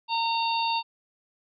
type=harmonic tone with a mistuned harmonic; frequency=918 Hz; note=A#5; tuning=27 cents flat; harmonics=1 / 3 / 4 / 5; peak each=-25 / -32 / -33 / -34 dBFS; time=0.08-0.83 s; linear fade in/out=50 ms; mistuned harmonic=5; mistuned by=-18 cents; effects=none